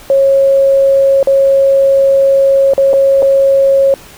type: tone with dropouts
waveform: sine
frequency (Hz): 546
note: C#5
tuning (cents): -26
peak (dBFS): -5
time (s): 0.1-3.94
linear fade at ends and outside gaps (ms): 1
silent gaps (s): 1.229-1.272 / 2.736-2.779 / 2.932-2.937 / 3.222-3.227
effects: pink hiss -36 dBFS RMS until 4.17 s